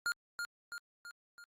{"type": "tone with echo", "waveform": "square", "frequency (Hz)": 1412, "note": "F6", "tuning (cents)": 19, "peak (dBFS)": -32, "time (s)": [0.06, 0.12], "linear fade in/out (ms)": 0, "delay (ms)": 330, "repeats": 4, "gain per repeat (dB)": -5, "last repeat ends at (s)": 1.44, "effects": ["low-pass 12000 Hz 12 dB/octave", "Opus 48 kbps"]}